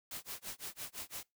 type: noise with tremolo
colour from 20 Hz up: white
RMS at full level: -42 dBFS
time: 0.11-1.23 s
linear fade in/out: 2 ms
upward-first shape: sine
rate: 5.9 Hz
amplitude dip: 100%
effects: noise-tail reverb RT60 0.2 s tail -24 dB re dry